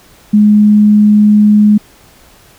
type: tone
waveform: sine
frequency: 209.6 Hz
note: G#3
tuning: 16 cents sharp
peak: -3 dBFS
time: 0.33-1.78 s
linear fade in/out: 10 ms
effects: pink hiss -43 dBFS RMS until 2.58 s